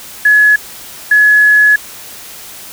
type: tone pair in turn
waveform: sine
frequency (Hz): 1696 / 1696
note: G#6 / G#6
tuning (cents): +36 / +36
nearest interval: unison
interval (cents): 0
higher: neither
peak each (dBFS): -4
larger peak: neither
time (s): 0.25-0.56 / 1.11-1.76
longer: second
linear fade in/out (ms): 5
effects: white hiss -31 dBFS RMS until 2.72 s

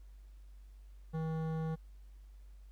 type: tone with hard clipping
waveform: sine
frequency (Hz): 160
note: D#3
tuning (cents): +49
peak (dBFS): -36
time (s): 1.13-1.76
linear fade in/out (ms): 20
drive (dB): 14
effects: added 49 Hz sine -51 dBFS peak until 2.71 s + pink hiss -74 dBFS RMS until 2.71 s

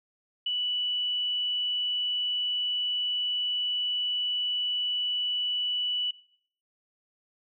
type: tone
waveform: sine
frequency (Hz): 2960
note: F#7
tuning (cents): 0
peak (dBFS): -26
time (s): 0.46-6.11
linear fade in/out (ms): 5
effects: noise-tail reverb RT60 0.6 s tail -20 dB re dry

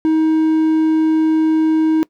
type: tone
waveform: triangle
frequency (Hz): 316.3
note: D#4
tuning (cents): +29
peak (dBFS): -9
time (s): 0.05-2.03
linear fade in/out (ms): 0
effects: noise-tail reverb RT60 0.1 s tail -21 dB re dry

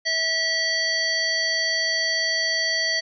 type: harmonic tone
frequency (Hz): 649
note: E5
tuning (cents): -27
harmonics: 1 / 3 / 5 / 7 / 9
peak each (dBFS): -32 / -24 / -33 / -24 / -33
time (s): 0.05-3.01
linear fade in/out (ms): 20
effects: none

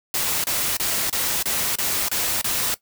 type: noise bursts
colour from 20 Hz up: white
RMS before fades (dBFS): -23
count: 8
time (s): 0.14-2.743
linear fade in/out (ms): 2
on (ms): 300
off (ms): 29
effects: noise-tail reverb RT60 0.1 s tail -17 dB re dry

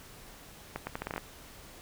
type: accelerating click train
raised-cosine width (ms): 0.5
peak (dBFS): -19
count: 9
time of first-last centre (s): 0.76-1.179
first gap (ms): 110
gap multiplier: 0.77
effects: pink hiss -51 dBFS RMS until 1.81 s

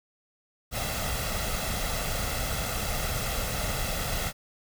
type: noise with comb filter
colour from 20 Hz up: pink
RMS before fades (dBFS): -30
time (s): 0.71-4.33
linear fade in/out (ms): 50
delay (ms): 1.5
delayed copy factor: +0.6
effects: none

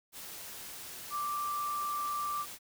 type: tone in noise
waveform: sine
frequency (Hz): 1174.7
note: D6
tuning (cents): 0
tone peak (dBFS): -32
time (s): 1.1-2.46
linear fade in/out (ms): 50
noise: white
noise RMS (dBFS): -45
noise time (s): 0.12-2.59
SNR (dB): +10
effects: none

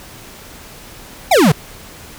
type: exponential sweep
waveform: square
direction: down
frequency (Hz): 830.6 to 130.81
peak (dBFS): -8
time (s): 1.31-1.52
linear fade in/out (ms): 5
effects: pink hiss -37 dBFS RMS until 2.18 s

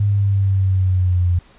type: linear sweep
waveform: sine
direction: down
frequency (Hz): 102.6 to 87.31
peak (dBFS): -13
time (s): 0-1.39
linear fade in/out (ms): 5
effects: pink hiss -50 dBFS RMS until 1.58 s + resampled to 8000 Hz

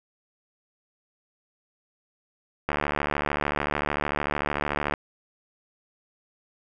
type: click train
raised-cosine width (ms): 0.5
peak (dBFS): -10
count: 166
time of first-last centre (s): 2.69-4.938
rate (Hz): 73.4
effects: none

